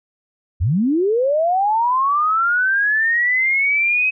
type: linear sweep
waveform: sine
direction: up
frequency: 69.3 to 2554 Hz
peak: -14 dBFS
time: 0.6-4.11 s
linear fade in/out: 20 ms
effects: none